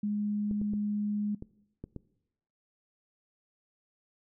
sine tone, 207.7 Hz, G#3, in tune, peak -28 dBFS, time 0.03-1.35 s, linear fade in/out 5 ms
clicks, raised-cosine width 3 ms, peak -27 dBFS, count 6, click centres 0.512 / 0.615 / 0.736 / 1.424 / 1.84 / 1.963 s
effects noise-tail reverb RT60 0.9 s tail -21 dB re dry

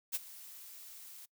blue noise with ADSR envelope, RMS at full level -33 dBFS, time 0.12-1.26 s, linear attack 29 ms, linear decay 29 ms, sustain -18 dB, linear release 13 ms, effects noise-tail reverb RT60 0.1 s tail -23 dB re dry

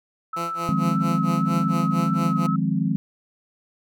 sine tone with vibrato, 1300 Hz, E6, 24 cents flat, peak -26 dBFS, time 0.33-2.56 s, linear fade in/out 5 ms, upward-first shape sine, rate 1.8 Hz, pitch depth 33 cents each way
10% pulse tone with tremolo, 170 Hz, F3, 46 cents flat, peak -19 dBFS, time 0.36-2.47 s, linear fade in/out 10 ms, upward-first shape sine, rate 4.4 Hz, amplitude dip 95%
sine chord, F minor seventh, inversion third, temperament equal with one note detuned, 155.56 / 177.15 / 207.7 / 261.6 Hz, Eb3 / F3 / Ab3 / C4, 0 / +25 / 0 / 0 cents, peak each -25 / -24 / -25 / -27 dBFS, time 0.69-2.96 s, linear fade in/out 0 ms
effects none

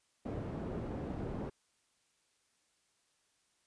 white low-pass noise, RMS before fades -40 dBFS, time 0.25-1.5 s, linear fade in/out 10 ms, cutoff 380 Hz, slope 12 dB/octave, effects white hiss -75 dBFS RMS until 3.66 s + resampled to 22050 Hz

